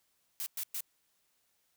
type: noise bursts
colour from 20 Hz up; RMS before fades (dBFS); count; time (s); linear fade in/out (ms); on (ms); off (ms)
blue; -37; 3; 0.4-0.806; 0; 62; 110
effects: white hiss -75 dBFS RMS until 1.76 s